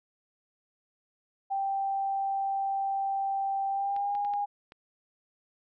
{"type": "tone with pitch glide", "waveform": "sine", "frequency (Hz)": [784, 815.4], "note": ["G5", "G#5"], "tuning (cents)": [0, -32], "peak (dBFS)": -27, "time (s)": [1.5, 4.46], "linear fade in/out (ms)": 20, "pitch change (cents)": 68, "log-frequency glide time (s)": [3.69, 4.18]}
{"type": "clicks", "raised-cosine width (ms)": 0.3, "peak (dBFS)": -32, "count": 5, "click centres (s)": [3.964, 4.151, 4.249, 4.337, 4.721]}
{"effects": []}